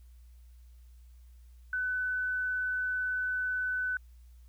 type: tone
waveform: sine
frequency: 1503 Hz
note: F#6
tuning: 27 cents sharp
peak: -29 dBFS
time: 1.73-3.97 s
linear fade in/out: 2 ms
effects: added 60 Hz sine -51 dBFS peak until 4.48 s + white hiss -72 dBFS RMS until 4.48 s